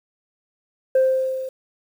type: tone with level ramp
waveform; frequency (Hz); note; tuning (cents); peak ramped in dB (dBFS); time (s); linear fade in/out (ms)
sine; 523.3; C5; 0; -10 to -27; 0.95-1.49; 5
effects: tanh soft clip ceiling -11 dBFS + 8-bit